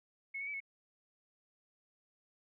sine tone with pitch steps, 2191 / 2225 / 2299 / 2198 Hz, C#7 / C#7 / D7 / C#7, -21 / +6 / -37 / -15 cents, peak -38 dBFS, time 0.34-0.604 s, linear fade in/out 10 ms, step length 66 ms, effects none

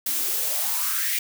blue noise with high-pass filter sweep, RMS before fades -25 dBFS, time 0.06-1.19 s, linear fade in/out 5 ms, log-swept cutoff 230 to 2300 Hz, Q 5.4, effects none

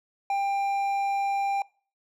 triangle tone with hard clipping, 794 Hz, G5, 22 cents sharp, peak -25 dBFS, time 0.3-1.62 s, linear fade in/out 2 ms, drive 9 dB, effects noise-tail reverb RT60 0.4 s tail -23 dB re dry

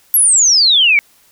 sine exponential sweep, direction down, 11840 to 2200 Hz, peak -7 dBFS, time 0.14-0.99 s, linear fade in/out 0 ms, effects white hiss -51 dBFS RMS until 1.31 s

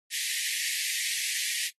pink high-pass noise, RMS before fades -31 dBFS, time 0.1-1.71 s, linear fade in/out 50 ms, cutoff 1800 Hz, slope 96 dB/octave, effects noise-tail reverb RT60 0.1 s tail -22 dB re dry + AAC 32 kbps

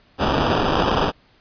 white noise with sample-and-hold, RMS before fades -19 dBFS, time 0.18-1.12 s, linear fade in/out 50 ms, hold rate 2100 Hz, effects pink hiss -56 dBFS RMS until 1.4 s + resampled to 11025 Hz

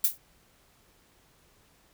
violet noise with exponential decay, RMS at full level -18 dBFS, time 0.04-0.18 s, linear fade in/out 5 ms, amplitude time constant 29 ms, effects pink hiss -63 dBFS RMS until 1.93 s

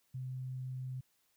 sine tone, 129 Hz, C3, 24 cents flat, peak -38 dBFS, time 0.14-1.01 s, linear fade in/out 10 ms, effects white hiss -75 dBFS RMS until 1.36 s

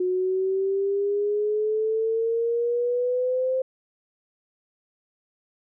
sine exponential sweep, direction up, 362.8 to 523.3 Hz, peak -21 dBFS, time 0-3.62 s, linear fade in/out 5 ms, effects none

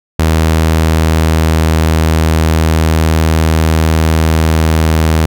sawtooth tone, 79.9 Hz, D#2, 47 cents sharp, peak -4 dBFS, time 0.19-5.26 s, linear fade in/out 5 ms, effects none

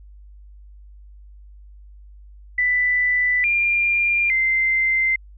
sine tone with pitch steps, 1986 / 2397 / 2080 Hz, B6 / D7 / C7, +9 / +35 / -11 cents, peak -16 dBFS, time 2.58-5.16 s, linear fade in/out 5 ms, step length 860 ms, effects added 50 Hz sine -41 dBFS peak until 5.37 s

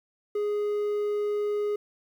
triangle tone, 415.3 Hz, G#4, in tune, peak -23 dBFS, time 0.35-1.76 s, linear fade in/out 5 ms, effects 10-bit

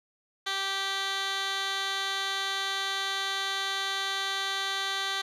15% pulse tone with band-pass filter, 390 Hz, G4, 9 cents flat, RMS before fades -31 dBFS, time 0.46-5.22 s, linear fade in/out 10 ms, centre 3100 Hz, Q 1.7, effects none

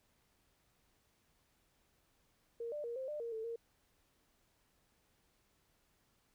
sine tone with pitch steps, 466.1 / 593 / 471 / 525 / 598 / 465.9 / 442.8 / 463.2 Hz, A#4 / D5 / A#4 / C5 / D5 / A#4 / A4 / A#4, 0 / +17 / +18 / +6 / +31 / -1 / +11 / -11 cents, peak -39 dBFS, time 2.6-3.56 s, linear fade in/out 5 ms, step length 120 ms, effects pink hiss -75 dBFS RMS until 6.34 s

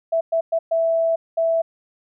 sine tone bursts at uneven times, 659 Hz, E5, 1 cent flat, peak -16 dBFS, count 5, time 0.12-0.21 / 0.32-0.41 / 0.52-0.59 / 0.71-1.16 / 1.37-1.62 s, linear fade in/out 10 ms, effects none

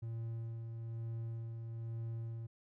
triangle tone with tremolo, 114.5 Hz, A#2, 31 cents flat, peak -36 dBFS, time 0.02-2.47 s, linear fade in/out 10 ms, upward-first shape sine, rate 1.1 Hz, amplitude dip 35%, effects none

